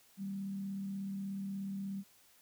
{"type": "tone with frequency modulation", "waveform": "sine", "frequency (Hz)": 196, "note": "G3", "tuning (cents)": 0, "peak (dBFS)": -37, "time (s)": [0.17, 2.04], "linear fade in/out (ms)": 50, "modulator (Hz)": 36.6, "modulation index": 0.23, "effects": ["white hiss -65 dBFS RMS until 2.41 s"]}